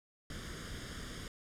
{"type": "noise with comb filter", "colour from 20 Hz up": "pink", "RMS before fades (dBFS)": -44, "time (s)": [0.3, 1.28], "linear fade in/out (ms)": 2, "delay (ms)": 0.59, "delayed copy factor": 0.7, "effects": ["low-pass 8000 Hz 12 dB/octave"]}